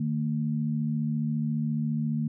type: tone pair together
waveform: sine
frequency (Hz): 152.26 / 226.8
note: D#3 / A#3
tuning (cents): -37 / -47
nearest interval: perfect fifth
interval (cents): 690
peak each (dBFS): -28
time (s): 0-2.28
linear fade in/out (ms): 5
effects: none